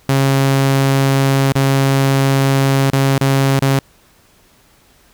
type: tone with dropouts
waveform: sawtooth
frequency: 136.2 Hz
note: C#3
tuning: 30 cents flat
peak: -7 dBFS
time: 0.09-3.79 s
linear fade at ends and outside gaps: 2 ms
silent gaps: 1.523-1.554 / 2.902-2.932 / 3.18-3.211 / 3.594-3.621 s
effects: pink hiss -51 dBFS RMS until 5.13 s